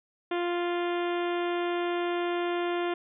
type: harmonic tone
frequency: 349.2 Hz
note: F4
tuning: in tune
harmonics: 1 / 2 / 3 / 4 / 5 / 6 / 7 / 8 / 9 / 10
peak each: -28 / -34 / -38 / -40 / -42 / -44 / -45 / -46 / -47 / -48 dBFS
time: 0.31-2.94 s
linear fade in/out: 5 ms
effects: none